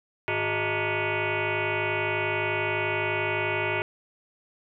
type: tone with frequency modulation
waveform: sine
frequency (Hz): 932.3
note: A#5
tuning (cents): 0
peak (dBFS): -24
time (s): 0.28-3.82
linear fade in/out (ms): 0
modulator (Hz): 259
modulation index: 6.7
effects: none